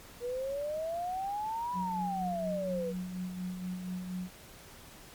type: exponential two-way sweep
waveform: sine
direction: up then down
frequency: 475.1 to 993 to 475.1 Hz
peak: -32 dBFS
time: 0.2-2.94 s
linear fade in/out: 50 ms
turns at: 1.75 s
type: tone with tremolo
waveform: sine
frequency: 182.6 Hz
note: F#3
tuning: 23 cents flat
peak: -33 dBFS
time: 1.73-4.3 s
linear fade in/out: 50 ms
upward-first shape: sine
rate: 4.2 Hz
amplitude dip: 45%
effects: pink hiss -52 dBFS RMS until 5.14 s + MP3 96 kbps